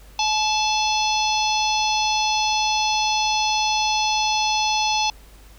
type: harmonic tone with a mistuned harmonic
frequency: 859 Hz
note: A5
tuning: 42 cents flat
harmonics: 1 / 3 / 4 / 5 / 6 / 7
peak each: -21 / -26 / -27 / -28 / -29 / -29 dBFS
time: 0.19-5.1 s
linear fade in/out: 2 ms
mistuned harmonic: 3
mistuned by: +40 cents
effects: added 50 Hz sine -44 dBFS peak until 5.58 s + pink hiss -51 dBFS RMS until 5.58 s